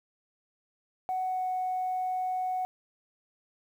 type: tone with pitch glide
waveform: sine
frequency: 745 to 740.3 Hz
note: F#5 to F#5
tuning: +12 to +1 cents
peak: -27 dBFS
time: 1.09-2.65 s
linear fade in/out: 0 ms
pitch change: -11 cents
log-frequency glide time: 1.25-1.47 s
effects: tanh soft clip ceiling -24 dBFS + 10-bit